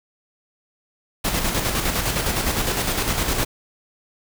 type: noise with tremolo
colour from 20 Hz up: pink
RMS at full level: -21 dBFS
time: 1.24-3.45 s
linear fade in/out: 10 ms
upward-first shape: square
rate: 9.8 Hz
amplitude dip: 40%
effects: none